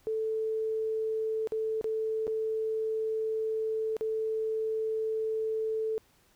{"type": "tone with dropouts", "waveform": "sine", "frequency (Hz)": 440, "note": "A4", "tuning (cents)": 0, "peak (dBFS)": -28, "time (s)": [0.07, 5.98], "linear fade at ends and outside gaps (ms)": 0, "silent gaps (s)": [[1.473, 1.521], [1.812, 1.843], [2.269, 2.278], [3.967, 4.01]], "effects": ["pink hiss -65 dBFS RMS until 6.35 s"]}